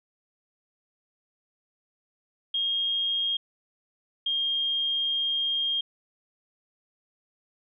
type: tone pair in turn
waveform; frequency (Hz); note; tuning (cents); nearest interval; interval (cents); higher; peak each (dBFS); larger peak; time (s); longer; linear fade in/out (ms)
sine; 3243 / 3222; G#7 / G7; -42 / +47; unison; 11; first; -24; neither; 2.54-3.37 / 4.26-5.81; second; 5
effects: none